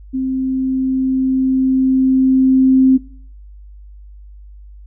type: tone with level ramp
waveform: sine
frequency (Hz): 262.2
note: C4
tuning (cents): +4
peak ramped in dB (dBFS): -16 to -6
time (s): 0.13-2.98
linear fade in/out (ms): 20
effects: noise-tail reverb RT60 0.5 s tail -19 dB re dry + added 50 Hz sine -35 dBFS peak until 4.86 s